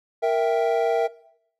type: chord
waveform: triangle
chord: E diminished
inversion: second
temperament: equal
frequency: 466.2 / 659.3 / 784 Hz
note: Bb4 / E5 / G5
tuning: 0 / 0 / 0 cents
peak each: -20 / -20 / -24 dBFS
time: 0.22-1.08 s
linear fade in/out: 20 ms
effects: noise-tail reverb RT60 0.7 s tail -20 dB re dry